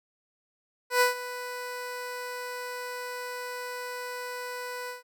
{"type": "tone with ADSR envelope", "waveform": "15% pulse", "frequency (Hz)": 495, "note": "B4", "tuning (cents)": 4, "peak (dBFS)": -12, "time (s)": [0.9, 5.03], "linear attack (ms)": 110, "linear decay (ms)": 130, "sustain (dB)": -16, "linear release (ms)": 140, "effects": []}